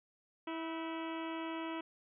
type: harmonic tone with a mistuned harmonic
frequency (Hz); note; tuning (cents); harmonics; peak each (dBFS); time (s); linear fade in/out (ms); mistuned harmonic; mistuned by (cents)
326.1; E4; -19; 1 / 2 / 3 / 4 / 5 / 6 / 7 / 8 / 9 / 10; -40 / -47 / -45 / -50 / -55 / -53 / -54 / -53 / -55 / -57; 0.47-1.81; 5; 5; -100
effects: none